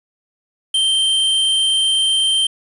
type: tone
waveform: square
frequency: 3136 Hz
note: G7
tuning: in tune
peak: -14 dBFS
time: 0.74-2.47 s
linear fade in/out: 5 ms
effects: resampled to 24000 Hz + 7-bit

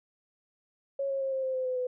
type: tone with pitch steps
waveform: sine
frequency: 551 / 543.7 / 536.6 / 529.5 / 522.5 / 515.6 / 508.8 / 502.1 Hz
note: C#5 / C#5 / C5 / C5 / C5 / C5 / C5 / B4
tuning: -11 / -34 / +44 / +21 / -2 / -26 / -48 / +29 cents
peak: -28 dBFS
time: 0.99-1.87 s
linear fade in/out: 5 ms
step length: 110 ms
effects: none

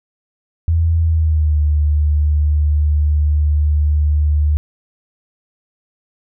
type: tone with pitch glide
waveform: sine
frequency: 82.41 to 74.7 Hz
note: E2 to D2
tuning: 0 to +30 cents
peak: -11 dBFS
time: 0.68-4.57 s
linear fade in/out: 0 ms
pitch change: -170 cents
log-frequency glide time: 1.01-1.6 s
effects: none

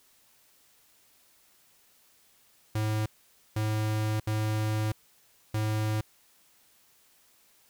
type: tone bursts at uneven times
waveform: square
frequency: 107.9 Hz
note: A2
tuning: 33 cents flat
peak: -27 dBFS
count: 4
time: 2.75-3.06 / 3.56-4.2 / 4.27-4.92 / 5.54-6.01 s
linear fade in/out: 5 ms
effects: white hiss -63 dBFS RMS until 7.69 s

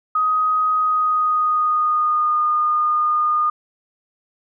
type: tone with pitch glide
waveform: sine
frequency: 1255 to 1221.4 Hz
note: D#6 to D#6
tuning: +15 to -32 cents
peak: -15 dBFS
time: 0.15-3.5 s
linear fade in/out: 5 ms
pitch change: -47 cents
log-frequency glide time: 0.74-2.41 s
effects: none

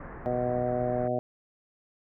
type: low-pass noise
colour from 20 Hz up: pink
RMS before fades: -42 dBFS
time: 0-1.08 s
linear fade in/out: 5 ms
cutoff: 1900 Hz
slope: 48 dB/octave
type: harmonic tone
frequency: 123.47 Hz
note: B2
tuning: in tune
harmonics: 1 / 2 / 3 / 4 / 5 / 6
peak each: -35 / -34 / -35 / -35 / -29 / -34 dBFS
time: 0.26-1.19 s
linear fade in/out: 0 ms
effects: none

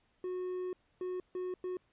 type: tone bursts at uneven times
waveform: triangle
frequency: 365.4 Hz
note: F#4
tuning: 22 cents flat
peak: -33 dBFS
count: 4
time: 0.24-0.73 / 1.01-1.2 / 1.35-1.54 / 1.64-1.77 s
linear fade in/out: 2 ms
effects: pink hiss -73 dBFS RMS until 1.92 s + resampled to 8000 Hz

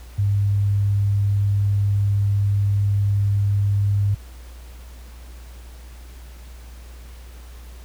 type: tone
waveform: sine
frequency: 100.9 Hz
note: G#2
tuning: 49 cents flat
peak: -16 dBFS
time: 0.18-4.15 s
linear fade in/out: 10 ms
effects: added 60 Hz sine -37 dBFS peak until 7.84 s + pink hiss -49 dBFS RMS until 7.84 s

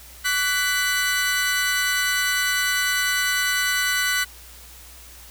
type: tone cluster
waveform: sawtooth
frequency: 1152 / 1490 / 1990 Hz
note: D6 / F#6 / B6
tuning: -34 / +12 / +13 cents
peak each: -28 / -19 / -20 dBFS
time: 0.24-4.25 s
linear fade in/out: 20 ms
effects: added 60 Hz sine -46 dBFS peak until 5.3 s + white hiss -45 dBFS RMS until 5.3 s

